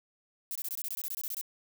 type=noise bursts; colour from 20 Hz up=violet; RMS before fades=-36 dBFS; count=14; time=0.51-1.412 s; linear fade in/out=0 ms; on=44 ms; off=22 ms; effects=none